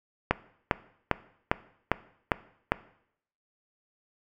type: click train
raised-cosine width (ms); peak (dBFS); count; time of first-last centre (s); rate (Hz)
0.5; -6; 7; 0.31-2.72; 2.49
effects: noise-tail reverb RT60 0.7 s tail -18 dB re dry